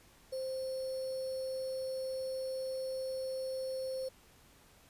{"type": "tone with sample-and-hold", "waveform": "sine", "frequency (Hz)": 523.3, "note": "C5", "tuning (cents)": 0, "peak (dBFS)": -35, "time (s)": [0.32, 4.09], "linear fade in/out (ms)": 10, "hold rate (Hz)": 4900, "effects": ["pink hiss -62 dBFS RMS until 4.89 s", "resampled to 32000 Hz"]}